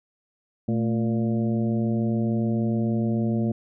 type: harmonic tone with a mistuned harmonic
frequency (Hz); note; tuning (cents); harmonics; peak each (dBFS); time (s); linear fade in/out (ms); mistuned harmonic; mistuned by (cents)
116.54; A#2; 0; 1 / 2 / 3 / 4 / 5 / 6; -26 / -23 / -32 / -37 / -36 / -41; 0.68-3.52; 5; 2; -74
effects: none